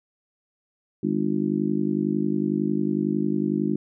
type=harmonic tone; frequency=51 Hz; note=G#1; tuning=31 cents flat; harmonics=3 / 4 / 5 / 6 / 7; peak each=-31 / -25 / -31 / -26 / -29 dBFS; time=1.03-3.76 s; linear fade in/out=5 ms; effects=none